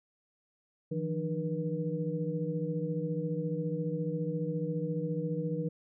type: tone cluster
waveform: sine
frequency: 157.1 / 171.6 / 302.5 / 480.9 Hz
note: D#3 / F3 / D#4 / B4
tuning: +17 / -30 / -49 / -46 cents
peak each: -35 / -35 / -39 / -36 dBFS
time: 0.91-5.69 s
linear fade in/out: 10 ms
effects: none